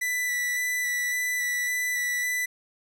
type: tone with vibrato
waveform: 45% pulse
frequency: 1975.5 Hz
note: B6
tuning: in tune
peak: -25 dBFS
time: 0.01-2.46 s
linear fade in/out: 10 ms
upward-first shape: square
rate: 1.8 Hz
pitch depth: 11 cents each way
effects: none